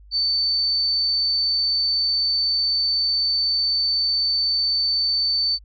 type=tone; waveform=sine; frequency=4538 Hz; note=C#8; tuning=40 cents sharp; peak=-18 dBFS; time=0.11-5.59 s; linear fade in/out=50 ms; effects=added 50 Hz sine -44 dBFS peak until 5.64 s